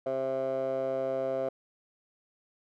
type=tone with band-pass filter; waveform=15% pulse; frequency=132.8 Hz; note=C3; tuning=26 cents sharp; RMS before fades=-31 dBFS; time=0.06-1.49 s; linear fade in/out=5 ms; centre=610 Hz; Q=6.5; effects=none